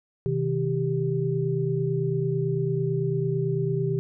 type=tone cluster; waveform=sine; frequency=129.8 / 158.8 / 392.1 Hz; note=C3 / D#3 / G4; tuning=-13 / +36 / 0 cents; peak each=-27 dBFS; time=0.26-3.99 s; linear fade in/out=0 ms; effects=none